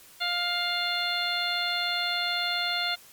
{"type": "harmonic tone", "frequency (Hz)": 703, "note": "F5", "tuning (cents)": 11, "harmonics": [1, 2, 3, 4, 5, 6], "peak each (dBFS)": [-34, -32, -33, -35, -31, -32], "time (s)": [0.2, 2.96], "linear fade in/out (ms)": 20, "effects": ["white hiss -52 dBFS RMS until 3.12 s", "MP3 96 kbps"]}